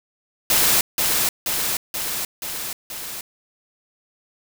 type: noise with echo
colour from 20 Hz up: white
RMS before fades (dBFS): -17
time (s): 0.5-0.81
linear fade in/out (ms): 2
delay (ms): 480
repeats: 5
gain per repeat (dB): -3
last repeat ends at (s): 3.21
effects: none